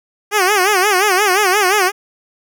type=tone with vibrato; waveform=10% pulse; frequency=392 Hz; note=G4; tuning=in tune; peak=-3 dBFS; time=0.31-1.92 s; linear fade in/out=50 ms; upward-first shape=sine; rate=5.7 Hz; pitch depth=150 cents each way; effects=none